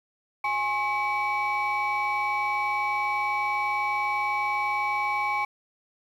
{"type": "tone cluster", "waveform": "sine", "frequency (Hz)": [828, 1076, 2278], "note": ["G#5", "C6", "C#7"], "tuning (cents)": [-5, 48, 47], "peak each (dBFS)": -27, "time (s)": [0.44, 5.45], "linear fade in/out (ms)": 5, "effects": ["tanh soft clip ceiling -19 dBFS", "9-bit"]}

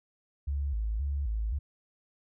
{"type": "tone with vibrato", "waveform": "sine", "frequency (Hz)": 61.74, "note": "B1", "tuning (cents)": 0, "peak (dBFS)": -28, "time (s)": [0.47, 1.59], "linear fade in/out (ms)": 10, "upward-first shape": "square", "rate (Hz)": 1.9, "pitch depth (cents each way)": 230, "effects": []}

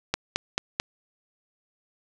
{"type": "click train", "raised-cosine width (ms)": 0.2, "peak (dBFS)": -6, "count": 4, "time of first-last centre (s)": [0.14, 0.799], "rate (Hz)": 4.55, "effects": []}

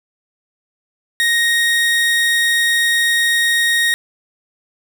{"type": "tone", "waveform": "30% pulse", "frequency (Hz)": 1868, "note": "A#6", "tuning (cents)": 3, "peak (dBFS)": -10, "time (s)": [1.2, 3.94], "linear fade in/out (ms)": 0, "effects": ["8-bit"]}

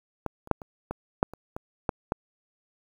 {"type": "clicks", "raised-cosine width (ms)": 1, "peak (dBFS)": [-15, -30, -6, -26, -17, -6, -26, -20, -10, -11], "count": 10, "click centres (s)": [0.263, 0.474, 0.513, 0.618, 0.91, 1.229, 1.336, 1.565, 1.892, 2.121], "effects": ["8-bit"]}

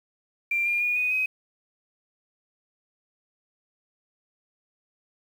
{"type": "tone with pitch steps", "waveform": "sine", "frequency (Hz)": [2370, 2407, 2445, 2484, 2523], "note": ["D7", "D7", "D#7", "D#7", "D#7"], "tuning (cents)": [15, 42, -31, -3, 23], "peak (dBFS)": -22, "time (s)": [0.51, 1.26], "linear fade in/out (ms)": 5, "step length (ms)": 150, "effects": ["8-bit"]}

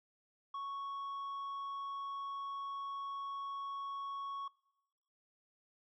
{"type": "tone with tanh clipping", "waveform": "sine", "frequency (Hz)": 1108.7, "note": "C#6", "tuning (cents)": 0, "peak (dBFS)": -40, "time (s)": [0.54, 4.48], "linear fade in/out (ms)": 5, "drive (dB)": 4, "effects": ["noise-tail reverb RT60 1.0 s tail -24 dB re dry"]}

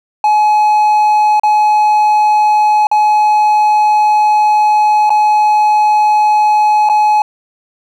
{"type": "tone with dropouts", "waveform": "triangle", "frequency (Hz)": 847, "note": "G#5", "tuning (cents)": 34, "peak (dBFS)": -5, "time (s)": [0.24, 7.22], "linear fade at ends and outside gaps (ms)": 2, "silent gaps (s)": [[1.397, 1.434], [2.87, 2.914], [5.095, 5.103], [6.89, 6.897]], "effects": []}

